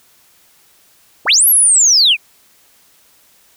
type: linear two-way sweep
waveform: sine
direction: up then down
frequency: 103.83 to 11820 to 2279 Hz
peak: -6 dBFS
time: 1.25-2.17 s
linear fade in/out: 50 ms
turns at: 1.48 s
effects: tanh soft clip ceiling -2 dBFS + white hiss -51 dBFS RMS until 3.56 s